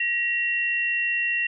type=tone pair together; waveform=sine; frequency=1904 / 2739 Hz; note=A#6 / F7; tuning=+36 / -34 cents; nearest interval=tritone; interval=630 cents; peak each=-25 / -24 dBFS; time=0-1.47 s; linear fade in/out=5 ms; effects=none